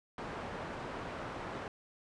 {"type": "low-pass noise", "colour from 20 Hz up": "white", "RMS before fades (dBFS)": -42, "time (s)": [0.18, 1.68], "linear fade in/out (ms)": 2, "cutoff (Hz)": 1100, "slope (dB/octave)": 12, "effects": ["resampled to 22050 Hz"]}